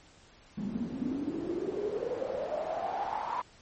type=noise with band-pass filter sweep; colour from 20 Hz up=pink; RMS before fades=-34 dBFS; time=0.57-3.42 s; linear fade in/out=10 ms; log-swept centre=200 to 1000 Hz; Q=9.4; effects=pink hiss -58 dBFS RMS until 3.61 s + MP3 32 kbps